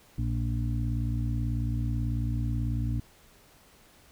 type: harmonic tone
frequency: 58.27 Hz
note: A#1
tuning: in tune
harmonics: 1 / 2 / 4 / 5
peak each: -30 / -29 / -37 / -39 dBFS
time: 0.18-3 s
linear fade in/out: 5 ms
effects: pink hiss -58 dBFS RMS until 4.11 s